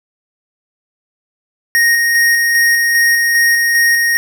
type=tone with tremolo; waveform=square; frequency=1864.7 Hz; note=A#6; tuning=in tune; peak=-9 dBFS; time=1.75-4.17 s; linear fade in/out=0 ms; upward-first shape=square; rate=2.5 Hz; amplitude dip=25%; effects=none